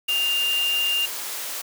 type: tone in noise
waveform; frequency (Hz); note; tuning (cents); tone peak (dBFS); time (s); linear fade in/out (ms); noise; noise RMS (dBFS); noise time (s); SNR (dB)
sine; 2800; F7; +4; -20; 0.08-1.06; 10; white; -31; 0.08-1.62; +8
effects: high-pass 400 Hz 12 dB/octave